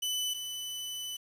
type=tone pair in turn; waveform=sawtooth; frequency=2996 / 2996 Hz; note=F#7 / F#7; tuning=+21 / +21 cents; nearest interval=unison; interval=0 cents; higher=neither; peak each=-27 / -33 dBFS; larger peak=first; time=0.02-0.34 / 0.34-1.17 s; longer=second; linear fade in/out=10 ms; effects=resampled to 32000 Hz + 9-bit